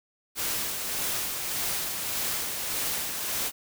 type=noise with tremolo; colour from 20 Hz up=white; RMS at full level=-29 dBFS; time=0.35-3.52 s; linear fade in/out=50 ms; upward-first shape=sine; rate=1.7 Hz; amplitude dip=35%; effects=none